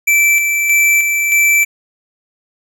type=tone with tremolo; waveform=square; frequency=2329 Hz; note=D7; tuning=15 cents flat; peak=-9 dBFS; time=0.07-1.65 s; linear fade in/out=10 ms; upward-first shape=square; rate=1.6 Hz; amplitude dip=40%; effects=none